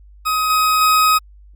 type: tone with level steps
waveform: 40% pulse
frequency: 1262 Hz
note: D#6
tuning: 24 cents sharp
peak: -15 / -12 / -10 dBFS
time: 0.25-1.19 s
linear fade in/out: 20 ms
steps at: 0.5 / 0.81 s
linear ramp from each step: 2 ms
effects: added 50 Hz sine -41 dBFS peak until 1.55 s + Opus 48 kbps